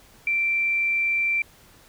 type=tone; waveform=sine; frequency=2349 Hz; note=D7; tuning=in tune; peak=-20 dBFS; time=0.27-1.42 s; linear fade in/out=2 ms; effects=pink hiss -53 dBFS RMS until 1.88 s